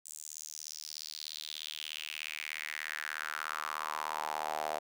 sawtooth tone with high-pass filter sweep, 76.8 Hz, D#2, 22 cents flat, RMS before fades -40 dBFS, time 0.05-4.79 s, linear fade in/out 10 ms, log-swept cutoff 7900 to 670 Hz, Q 4.1, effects none

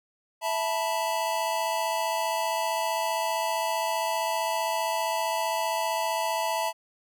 square chord, E suspended fourth, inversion none, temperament equal with one note detuned, 659.3 / 880 / 975.3 Hz, E5 / A5 / B5, 0 / 0 / -22 cents, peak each -31 / -30 / -32 dBFS, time 0.41-6.73 s, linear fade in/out 50 ms, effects none

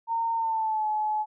sine tone with pitch glide, 916 to 854.7 Hz, A#5 to G#5, -31 to +49 cents, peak -24 dBFS, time 0.07-1.26 s, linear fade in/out 50 ms, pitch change -120 cents, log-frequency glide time 0.34-0.87 s, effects none

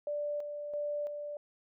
sine tone with tremolo, 587.3 Hz, D5, in tune, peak -32 dBFS, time 0.07-1.37 s, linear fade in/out 2 ms, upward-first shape square, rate 1.5 Hz, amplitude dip 45%, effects none

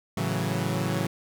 sawtooth chord, F# minor seventh, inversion first, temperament equal, 110 / 138.59 / 164.81 / 185 Hz, A2 / C#3 / E3 / F#3, 0 / 0 / 0 / 0 cents, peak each -27 dBFS, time 0.17-1.07 s, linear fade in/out 5 ms, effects none

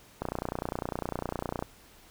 click train, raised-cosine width 1 ms, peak -17 dBFS, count 43, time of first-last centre 0.22-1.625 s, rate 29.9 Hz, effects pink hiss -56 dBFS RMS until 2.1 s

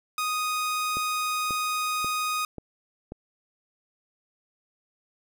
sawtooth tone, 1244.5 Hz, D#6, in tune, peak -22 dBFS, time 0.18-2.45 s, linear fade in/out 2 ms
click train, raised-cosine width 2 ms, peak -23 dBFS, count 5, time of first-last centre 0.97-3.121 s, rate 1.86 Hz
effects none

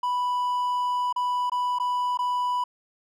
triangle tone with dropouts, 987.8 Hz, B5, in tune, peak -21 dBFS, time 0.03-2.64 s, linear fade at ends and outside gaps 5 ms, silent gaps 1.127-1.161 / 1.498-1.518 / 1.787-1.798 / 2.174-2.189 s, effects none

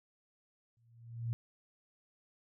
sine tone with exponential growth, 116.54 Hz, A#2, in tune, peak -30 dBFS, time 0.77-1.33 s, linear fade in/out 0 ms, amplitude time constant 120 ms, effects none

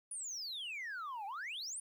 sine exponential two-way sweep, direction down then up, 9880 to 768 to 9880 Hz, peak -38 dBFS, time 0.11-1.8 s, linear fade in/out 5 ms, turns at 1.26 s, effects tanh soft clip ceiling -39 dBFS + 12-bit

